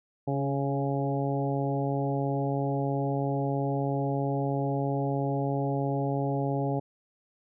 harmonic tone with a mistuned harmonic, 138.59 Hz, C#3, in tune, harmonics 1 / 2 / 3 / 4 / 5 / 6, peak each -29 / -32 / -34 / -35 / -36 / -37 dBFS, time 0.27-6.8 s, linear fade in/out 10 ms, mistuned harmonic 2, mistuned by +19 cents, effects none

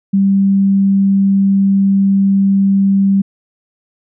sine tone, 196 Hz, G3, in tune, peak -8 dBFS, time 0.13-3.22 s, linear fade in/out 10 ms, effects none

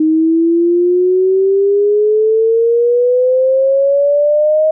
sine exponential sweep, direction up, 311.1 to 630 Hz, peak -8 dBFS, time 0-4.71 s, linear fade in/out 5 ms, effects none

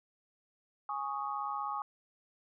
sine chord, Ab suspended fourth, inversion none, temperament equal, 830.6 / 1108.7 / 1244.5 Hz, Ab5 / Db6 / Eb6, 0 / 0 / 0 cents, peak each -38 / -38 / -39 dBFS, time 0.89-1.82 s, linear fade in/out 2 ms, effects none

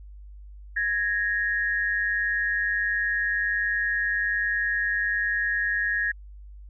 sine tone pair together, 1661.2 / 1859.9 Hz, G#6 / A#6, 0 / -4 cents, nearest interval major second, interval 196 cents, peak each -25 / -26 dBFS, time 0.76-6.12 s, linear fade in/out 10 ms, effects added 50 Hz sine -41 dBFS peak until 6.69 s

